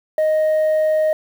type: tone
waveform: sine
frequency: 622.3 Hz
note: D#5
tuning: in tune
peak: -11 dBFS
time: 0.18-1.13 s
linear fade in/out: 2 ms
effects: tanh soft clip ceiling -13 dBFS + 7-bit